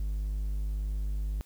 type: tone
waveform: triangle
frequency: 50.9 Hz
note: G#1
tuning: 34 cents flat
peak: -27 dBFS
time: 0-1.41 s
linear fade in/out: 0 ms
effects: white hiss -62 dBFS RMS until 1.45 s